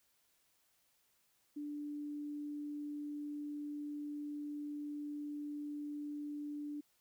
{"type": "tone", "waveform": "sine", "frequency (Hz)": 293.7, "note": "D4", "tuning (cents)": 0, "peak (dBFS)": -40, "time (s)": [1.56, 6.81], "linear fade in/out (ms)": 10, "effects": ["white hiss -75 dBFS RMS until 7 s"]}